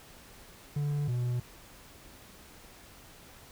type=tone pair in turn; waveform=triangle; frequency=145.6 / 122.43 Hz; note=D3 / B2; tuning=-15 / -15 cents; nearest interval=minor third; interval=300 cents; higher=first; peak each=-26 dBFS; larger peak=neither; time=0.76-1.08 / 1.08-1.4 s; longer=neither; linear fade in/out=5 ms; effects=pink hiss -53 dBFS RMS until 3.51 s